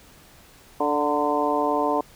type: harmonic tone with a mistuned harmonic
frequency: 146.83 Hz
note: D3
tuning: in tune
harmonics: 2 / 3 / 4 / 5 / 6 / 7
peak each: -27 / -27 / -27 / -27 / -27 / -27 dBFS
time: 0.8-2.01 s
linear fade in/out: 5 ms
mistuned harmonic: 6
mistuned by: +47 cents
effects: pink hiss -51 dBFS RMS until 2.15 s